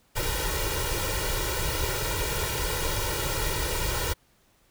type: noise with comb filter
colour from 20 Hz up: pink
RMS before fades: -28 dBFS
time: 0.15-4.14 s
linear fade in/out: 20 ms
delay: 2.1 ms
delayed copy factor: +1
effects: pink hiss -64 dBFS RMS until 4.7 s